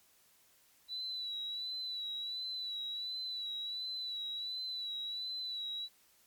sine tone with vibrato, 3951 Hz, B7, in tune, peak -37 dBFS, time 0.88-5.89 s, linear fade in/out 50 ms, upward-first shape sine, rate 1.4 Hz, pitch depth 43 cents each way, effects white hiss -67 dBFS RMS until 6.26 s + MP3 96 kbps

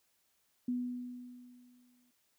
sine tone with exponential decay, 246.9 Hz, B3, in tune, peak -30 dBFS, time 0.68-2.11 s, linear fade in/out 5 ms, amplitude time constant 310 ms, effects white hiss -75 dBFS RMS until 2.38 s

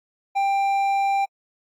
sine tone with hard clipping, 790 Hz, G5, 13 cents sharp, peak -20 dBFS, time 0.35-1.26 s, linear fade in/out 20 ms, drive 6 dB, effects AAC 64 kbps

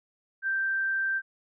sine tone, 1568 Hz, G6, in tune, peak -25 dBFS, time 0.42-1.22 s, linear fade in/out 50 ms, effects none

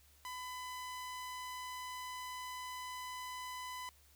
sawtooth tone, 1004 Hz, B5, 28 cents sharp, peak -39 dBFS, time 0.25-3.89 s, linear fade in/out 0 ms, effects added 71 Hz sine -66 dBFS peak until 4.15 s + white hiss -67 dBFS RMS until 4.15 s

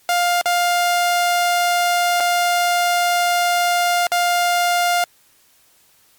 sawtooth tone with dropouts, 703 Hz, F5, 11 cents sharp, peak -11 dBFS, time 0.09-5.04 s, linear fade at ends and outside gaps 1 ms, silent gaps 0.413-0.457 / 2.202-2.205 / 4.069-4.118 s, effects white hiss -55 dBFS RMS until 6.18 s + MP3 96 kbps

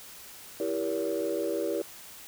sine chord, E diminished seventh, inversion none, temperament just, 329.6 / 395.6 / 474.7 / 569.6 Hz, E4 / G4 / Bb4 / Db5, 0 / +16 / +31 / +47 cents, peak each -32 dBFS, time 0.6-1.82 s, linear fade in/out 2 ms, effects tanh soft clip ceiling -21 dBFS + white hiss -47 dBFS RMS until 2.27 s

